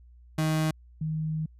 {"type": "tone pair in turn", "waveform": ["35% pulse", "sine"], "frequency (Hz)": [156.8, 156.8], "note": ["D#3", "D#3"], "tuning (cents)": [14, 14], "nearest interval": "unison", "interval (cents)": 0, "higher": "neither", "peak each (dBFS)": [-22, -27], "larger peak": "first", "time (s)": [[0.38, 0.71], [1.01, 1.46]], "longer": "second", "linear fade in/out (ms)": 5, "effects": ["added 60 Hz sine -50 dBFS peak until 1.59 s", "resampled to 32000 Hz"]}